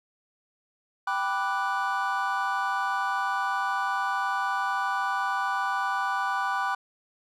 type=chord; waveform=triangle; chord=G major seventh; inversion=none; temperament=equal; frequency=784 / 987.8 / 1174.7 / 1480 Hz; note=G5 / B5 / D6 / F#6; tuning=0 / 0 / 0 / 0 cents; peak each=-29 dBFS; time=1.07-6.75 s; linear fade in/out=5 ms; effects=none